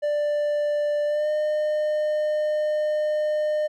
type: tone with pitch glide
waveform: triangle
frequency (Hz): 590 to 606.9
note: D5 to D#5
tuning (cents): +8 to -43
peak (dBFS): -19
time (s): 0.02-3.68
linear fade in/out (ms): 20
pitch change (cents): +49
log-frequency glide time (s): 1.06-1.29
effects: none